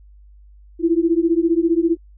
sine beating tone pair, 326.8 / 341.8 Hz, E4 / F4, -15 / -37 cents, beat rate 15 Hz, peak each -17 dBFS, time 0.79-1.97 s, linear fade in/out 50 ms, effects added 50 Hz sine -43 dBFS peak until 2.17 s

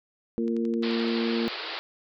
harmonic tone, 115.4 Hz, A#2, 17 cents flat, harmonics 2 / 3 / 4, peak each -26 / -30 / -32 dBFS, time 0.38-1.48 s, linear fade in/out 0 ms
click train, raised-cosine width 0.2 ms, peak -30 dBFS, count 8, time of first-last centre 0.48-1.083 s, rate 11.6 Hz
white band-pass noise, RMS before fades -35 dBFS, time 0.83-1.79 s, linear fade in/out 0 ms, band 320 to 4800 Hz, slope 96 dB/octave
effects none

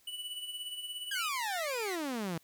square tone with tremolo, 2960 Hz, F#7, in tune, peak -37 dBFS, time 0.07-1.29 s, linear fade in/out 5 ms, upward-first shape sine, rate 17 Hz, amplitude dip 55%
sawtooth exponential sweep, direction down, 1661.2 to 157.3 Hz, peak -30 dBFS, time 1.11-2.38 s, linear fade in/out 5 ms
sawtooth tone with vibrato, 2093 Hz, C7, in tune, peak -36 dBFS, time 1.15-1.96 s, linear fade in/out 10 ms, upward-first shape sine, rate 2 Hz, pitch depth 290 cents each way
effects white hiss -66 dBFS RMS until 2.43 s

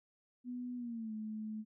sine tone with pitch glide, 246.9 to 216.2 Hz, B3 to A3, 0 to -30 cents, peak -39 dBFS, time 0.44-1.65 s, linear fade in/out 50 ms, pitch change -230 cents, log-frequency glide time 0.76-1.13 s, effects none

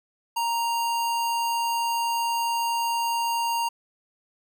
square tone, 932.3 Hz, A#5, in tune, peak -24 dBFS, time 0.36-3.69 s, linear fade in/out 10 ms, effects none

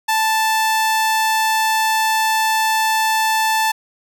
sawtooth tone, 880 Hz, A5, in tune, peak -11 dBFS, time 0.08-3.72 s, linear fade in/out 10 ms, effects none

